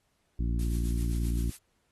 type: harmonic tone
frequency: 58 Hz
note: A#1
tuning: 8 cents flat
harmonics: 1 / 2 / 3 / 4 / 5 / 6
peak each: -27 / -35 / -38 / -40 / -41 / -48 dBFS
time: 0.39-1.5 s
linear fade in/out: 5 ms
type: noise with tremolo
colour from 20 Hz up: blue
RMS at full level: -43 dBFS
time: 0.59-1.57 s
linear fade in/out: 2 ms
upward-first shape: sine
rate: 7.7 Hz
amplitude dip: 55%
effects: pink hiss -74 dBFS RMS until 1.91 s + AAC 32 kbps